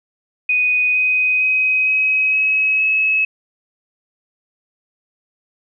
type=tone with pitch steps; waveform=sine; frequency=2489 / 2506 / 2524 / 2541 / 2559 / 2577 Hz; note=D#7 / D#7 / D#7 / D#7 / D#7 / E7; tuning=0 / +12 / +24 / +36 / +48 / -40 cents; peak=-13 dBFS; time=0.49-3.25 s; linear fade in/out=5 ms; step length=460 ms; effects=none